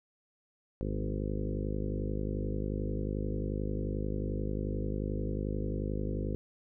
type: harmonic tone with a mistuned harmonic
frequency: 51.3 Hz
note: G#1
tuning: 21 cents flat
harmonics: 1 / 2 / 3 / 4 / 5 / 6 / 7 / 8 / 9 / 10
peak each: -35 / -38 / -40 / -41 / -42 / -43 / -43 / -44 / -45 / -45 dBFS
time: 0.81-6.35 s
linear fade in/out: 0 ms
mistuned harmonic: 4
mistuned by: +18 cents
effects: none